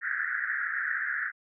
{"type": "band-pass noise", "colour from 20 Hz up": "white", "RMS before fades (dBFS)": -31, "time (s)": [0.01, 1.32], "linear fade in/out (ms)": 50, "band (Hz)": [1400, 1900], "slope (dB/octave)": 96, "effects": []}